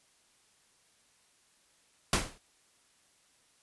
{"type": "noise with exponential decay", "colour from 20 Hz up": "pink", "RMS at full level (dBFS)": -22, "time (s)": [2.13, 2.38], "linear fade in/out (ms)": 2, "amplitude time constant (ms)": 54, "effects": ["white hiss -67 dBFS RMS until 3.62 s", "resampled to 24000 Hz"]}